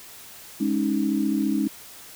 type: chord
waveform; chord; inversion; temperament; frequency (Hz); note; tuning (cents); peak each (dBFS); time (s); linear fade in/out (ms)
sine; Ab suspended fourth; none; just; 207.7 / 276.9 / 311.5; Ab3 / Db4 / Eb4; 0 / -2 / +2; -25; 0.6-1.68; 10
effects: white hiss -44 dBFS RMS until 2.15 s